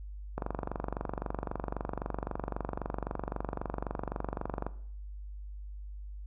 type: click train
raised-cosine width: 1 ms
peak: -19 dBFS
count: 103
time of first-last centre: 0.38-4.666 s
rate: 23.8 Hz
effects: noise-tail reverb RT60 0.6 s tail -17 dB re dry + added 50 Hz sine -40 dBFS peak until 6.26 s